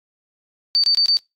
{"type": "tone bursts", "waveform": "sine", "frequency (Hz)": 4585, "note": "D8", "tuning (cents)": -42, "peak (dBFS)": -13, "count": 4, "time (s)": [0.75, 1.17], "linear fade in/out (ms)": 0, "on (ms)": 87, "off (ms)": 24, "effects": ["noise-tail reverb RT60 0.2 s tail -24 dB re dry", "AAC 48 kbps"]}